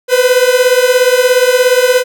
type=beating tone pair; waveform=45% pulse; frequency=493.9 / 510.9 Hz; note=B4 / C5; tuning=0 / -41 cents; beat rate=17 Hz; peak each=-10 dBFS; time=0.08-2.04 s; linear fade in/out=50 ms; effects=none